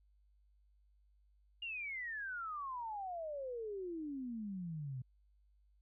sine exponential sweep, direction down, 2855 to 123.47 Hz, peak -40 dBFS, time 1.62-5.02 s, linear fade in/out 5 ms, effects added 50 Hz sine -67 dBFS peak until 5.81 s

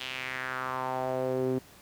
sawtooth tone with band-pass filter sweep, 129.5 Hz, C3, 17 cents flat, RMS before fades -32 dBFS, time 0-1.59 s, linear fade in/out 10 ms, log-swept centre 3200 to 320 Hz, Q 3, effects pink hiss -54 dBFS RMS until 1.81 s + high-pass 60 Hz 12 dB/octave

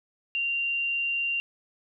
sine tone, 2772 Hz, F7, 14 cents flat, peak -25 dBFS, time 0.35-1.4 s, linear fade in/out 0 ms, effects none

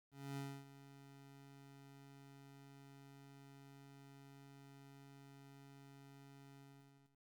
25% pulse tone with ADSR envelope, 138.59 Hz, C#3, in tune, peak -39 dBFS, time 0.11-7.19 s, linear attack 260 ms, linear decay 270 ms, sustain -15 dB, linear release 620 ms, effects 13-bit

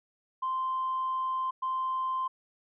sine tone bursts at uneven times, 1042 Hz, C6, 7 cents flat, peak -27 dBFS, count 2, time 0.42-1.51 / 1.62-2.28 s, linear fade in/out 10 ms, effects tanh soft clip ceiling -24 dBFS

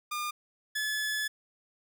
sawtooth tone pair in turn, 1209 / 1717.7 Hz, D6 / A6, +50 / -42 cents, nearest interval tritone, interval 608 cents, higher second, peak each -28 / -26 dBFS, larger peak second, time 0.11-0.31 / 0.75-1.28 s, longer second, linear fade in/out 10 ms, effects none

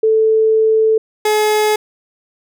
sine / 30% pulse tone pair in turn, 440 / 425.7 Hz, A4 / G#4, 0 / +43 cents, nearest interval minor second, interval 57 cents, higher first, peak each -9 dBFS, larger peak neither, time 0.03-0.98 / 1.25-1.76 s, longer first, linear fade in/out 5 ms, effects none

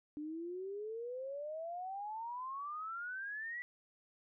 sine exponential sweep, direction up, 293.7 to 1975.5 Hz, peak -40 dBFS, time 0.17-3.62 s, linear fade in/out 0 ms, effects none

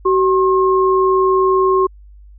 sine tone pair together, 378.9 / 1072.3 Hz, F#4 / C6, +41 / +42 cents, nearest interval octave + tritone, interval 1801 cents, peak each -12 / -15 dBFS, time 0.05-1.87 s, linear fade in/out 10 ms, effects added 50 Hz sine -38 dBFS peak until 2.38 s

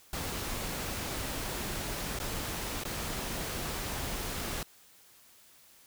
pink noise with dropouts, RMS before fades -36 dBFS, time 0.13-4.63 s, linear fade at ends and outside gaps 2 ms, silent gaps 2.189-2.199 / 2.837-2.851 s, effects white hiss -59 dBFS RMS until 5.86 s

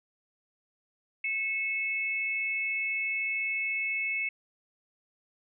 sine tone pair together, 2193 / 2608 Hz, C#7 / E7, -19 / -19 cents, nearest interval minor third, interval 300 cents, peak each -30 / -32 dBFS, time 1.24-4.29 s, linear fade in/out 5 ms, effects none

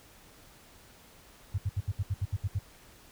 sine tone bursts, 98 Hz, G2, in tune, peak -26 dBFS, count 10, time 1.54-2.591 s, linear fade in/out 10 ms, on 43 ms, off 69 ms, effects pink hiss -56 dBFS RMS until 3.11 s

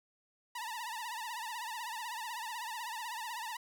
sawtooth tone with vibrato, 925 Hz, A#5, 14 cents flat, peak -35 dBFS, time 0.55-3.57 s, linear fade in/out 5 ms, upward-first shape triangle, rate 16 Hz, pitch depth 140 cents each way, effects none

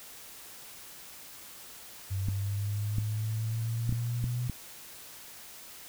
sine linear sweep, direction up, 95.7 to 123.47 Hz, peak -29 dBFS, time 2.1-4.49 s, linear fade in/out 20 ms
clicks, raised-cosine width 5 ms, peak -20 dBFS, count 6, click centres 2.286 / 2.984 / 3.893 / 3.925 / 4.241 / 4.497 s
effects white hiss -48 dBFS RMS until 5.88 s

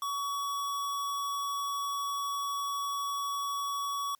square tone, 1128 Hz, C#6, 30 cents sharp, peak -32 dBFS, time 0.02-4.15 s, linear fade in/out 2 ms, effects white hiss -71 dBFS RMS until 4.19 s

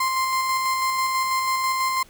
35% pulse tone with tremolo, 1046.5 Hz, C6, in tune, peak -18 dBFS, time 0-2.03 s, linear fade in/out 5 ms, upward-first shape square, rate 6.1 Hz, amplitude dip 25%, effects pink hiss -52 dBFS RMS until 2.09 s

